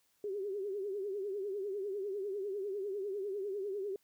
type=tone with vibrato; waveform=sine; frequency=397.7 Hz; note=G4; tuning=25 cents sharp; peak=-35 dBFS; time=0.24-3.96 s; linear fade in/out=2 ms; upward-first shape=triangle; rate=10 Hz; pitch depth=120 cents each way; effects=white hiss -74 dBFS RMS until 4.03 s